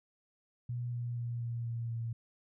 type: tone with pitch steps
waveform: sine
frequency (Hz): 121.3 / 120.11 / 118.94 / 117.78 / 116.63 / 115.49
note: B2 / B2 / A#2 / A#2 / A#2 / A#2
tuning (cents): -31 / -48 / +35 / +18 / +1 / -16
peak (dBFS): -34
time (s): 0.69-2.13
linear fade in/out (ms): 5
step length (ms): 240
effects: none